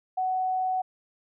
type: tone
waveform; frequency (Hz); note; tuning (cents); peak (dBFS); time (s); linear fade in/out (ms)
sine; 746; F#5; +14; -24; 0.17-0.82; 10
effects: none